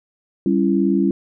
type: chord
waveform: sine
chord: C# diminished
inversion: second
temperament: equal with one note detuned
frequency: 196 / 277.2 / 335.8 Hz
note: G3 / C#4 / E4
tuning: 0 / 0 / +32 cents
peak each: -18 / -19 / -19 dBFS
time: 0.46-1.11 s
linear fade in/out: 2 ms
effects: none